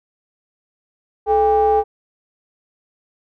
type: ring-modulated tone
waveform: triangle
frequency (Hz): 185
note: F#3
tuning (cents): 0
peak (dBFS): -7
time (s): 1.26-1.84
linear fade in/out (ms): 50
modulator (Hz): 617
effects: none